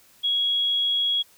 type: tone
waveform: sine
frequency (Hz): 3322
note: G#7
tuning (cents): 0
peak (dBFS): -20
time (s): 0.23-1.23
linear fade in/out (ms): 20
effects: white hiss -56 dBFS RMS until 1.37 s